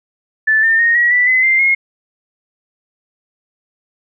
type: tone with pitch steps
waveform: sine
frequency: 1752 / 1804.4 / 1858.3 / 1913.9 / 1971.1 / 2030 / 2091 / 2153 Hz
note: A6 / A6 / A#6 / A#6 / B6 / B6 / C7 / C7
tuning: -8 / +43 / -6 / +45 / -4 / +47 / -2 / +49 cents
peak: -9 dBFS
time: 0.47-1.75 s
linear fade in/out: 10 ms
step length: 160 ms
effects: none